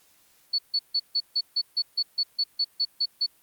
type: tone bursts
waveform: sine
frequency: 4435 Hz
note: C#8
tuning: in tune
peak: -21 dBFS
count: 14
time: 0.53-3.264 s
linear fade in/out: 10 ms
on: 56 ms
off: 150 ms
effects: white hiss -61 dBFS RMS until 3.42 s + Opus 48 kbps